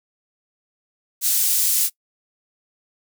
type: high-pass noise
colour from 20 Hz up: pink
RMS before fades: -19 dBFS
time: 1.21-1.9 s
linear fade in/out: 50 ms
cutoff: 7900 Hz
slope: 12 dB/octave
effects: noise-tail reverb RT60 0.1 s tail -22 dB re dry